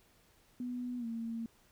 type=tone with pitch glide; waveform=sine; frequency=246.7 to 228.9 Hz; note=B3 to A#3; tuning=-2 to -31 cents; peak=-36 dBFS; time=0.6-1.46 s; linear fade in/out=2 ms; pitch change=-129 cents; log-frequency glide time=0.98-1.06 s; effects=pink hiss -67 dBFS RMS until 1.71 s